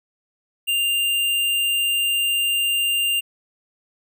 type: tone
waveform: square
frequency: 2794 Hz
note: F7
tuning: in tune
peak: -19 dBFS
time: 0.67-3.21 s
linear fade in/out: 20 ms
effects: none